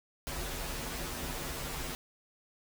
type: noise with comb filter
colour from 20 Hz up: pink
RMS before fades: -38 dBFS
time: 0.27-1.95 s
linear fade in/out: 0 ms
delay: 9.8 ms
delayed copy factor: -1
effects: none